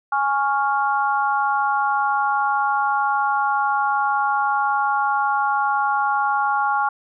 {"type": "chord", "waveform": "sine", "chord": "Db major", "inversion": "second", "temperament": "equal", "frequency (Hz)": [830.6, 1108.7, 1396.9], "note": ["Ab5", "Db6", "F6"], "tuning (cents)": [0, 0, 0], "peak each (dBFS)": [-20, -23, -23], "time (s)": [0.12, 6.89], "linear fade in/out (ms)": 5, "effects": []}